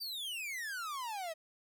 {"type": "exponential sweep", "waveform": "45% pulse", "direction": "down", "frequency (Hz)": [4760, 622.3], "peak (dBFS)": -38, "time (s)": [0, 1.34], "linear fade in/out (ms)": 20, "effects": []}